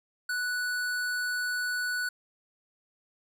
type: tone with hard clipping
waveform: sine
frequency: 1480 Hz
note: F#6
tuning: in tune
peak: -30 dBFS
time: 0.29-2.09 s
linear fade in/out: 5 ms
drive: 16 dB
effects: none